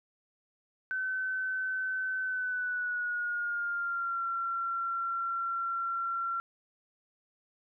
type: tone with pitch glide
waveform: sine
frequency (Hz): 1523 to 1364.7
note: F#6 to F6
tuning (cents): +50 to -40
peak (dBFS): -30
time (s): 0.91-6.4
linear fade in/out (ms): 0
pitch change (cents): -190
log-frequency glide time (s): 2.22-4.24
effects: none